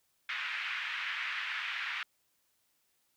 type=band-pass noise; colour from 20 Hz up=white; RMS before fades=-37 dBFS; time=0.29-2.03 s; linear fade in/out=2 ms; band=1400 to 2600 Hz; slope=24 dB/octave; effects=white hiss -75 dBFS RMS until 3.16 s